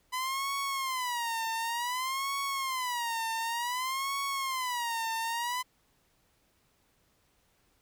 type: tone with vibrato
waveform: sawtooth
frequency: 1001 Hz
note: B5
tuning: 23 cents sharp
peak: -27 dBFS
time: 0.12-5.63 s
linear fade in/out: 20 ms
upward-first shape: sine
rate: 0.55 Hz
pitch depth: 180 cents each way
effects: pink hiss -70 dBFS RMS until 7.81 s